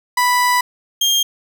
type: tone pair in turn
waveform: 30% pulse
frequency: 987.8 / 3213 Hz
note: B5 / G7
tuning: 0 / +42 cents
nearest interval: octave + minor sixth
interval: 2042 cents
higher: second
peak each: -10 dBFS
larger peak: neither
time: 0.17-0.61 / 1.01-1.23 s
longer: first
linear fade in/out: 5 ms
effects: none